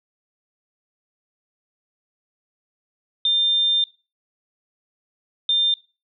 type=tone pair in turn; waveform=sine; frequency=3600 / 3600 Hz; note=A7 / A7; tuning=+39 / +39 cents; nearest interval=unison; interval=0 cents; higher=neither; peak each=-16 dBFS; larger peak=neither; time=3.25-3.84 / 5.49-5.74 s; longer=first; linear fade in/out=2 ms; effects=noise-tail reverb RT60 0.3 s tail -19 dB re dry